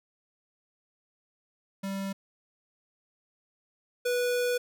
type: tone pair in turn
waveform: square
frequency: 195.2 / 490.3 Hz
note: G3 / B4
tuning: -7 / -13 cents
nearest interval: octave + major third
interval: 1594 cents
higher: second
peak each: -32 / -26 dBFS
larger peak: second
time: 1.83-2.13 / 4.05-4.58 s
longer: second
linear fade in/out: 10 ms
effects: none